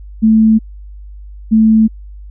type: tone pair in turn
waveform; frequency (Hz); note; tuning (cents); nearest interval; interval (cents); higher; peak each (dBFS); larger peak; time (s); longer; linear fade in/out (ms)
sine; 220 / 220; A3 / A3; 0 / 0; unison; 0; neither; -5; neither; 0.22-0.59 / 1.51-1.88; neither; 20
effects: added 50 Hz sine -29 dBFS peak until 2.3 s